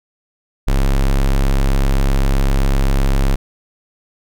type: tone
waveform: square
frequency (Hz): 33.88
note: C#1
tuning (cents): -39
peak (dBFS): -12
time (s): 0.67-3.36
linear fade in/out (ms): 10
effects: none